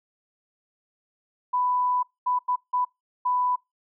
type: tone bursts at uneven times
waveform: sine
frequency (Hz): 994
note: B5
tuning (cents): +11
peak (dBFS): -21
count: 5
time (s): 1.53-2.03 / 2.26-2.39 / 2.48-2.56 / 2.73-2.85 / 3.25-3.56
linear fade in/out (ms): 10
effects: noise-tail reverb RT60 0.2 s tail -25 dB re dry